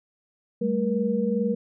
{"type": "tone cluster", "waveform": "sine", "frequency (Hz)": [197.2, 219.5, 476.5], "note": ["G3", "A3", "A#4"], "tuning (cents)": [11, -4, 38], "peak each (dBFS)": -26, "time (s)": [0.61, 1.55], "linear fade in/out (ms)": 10, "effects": []}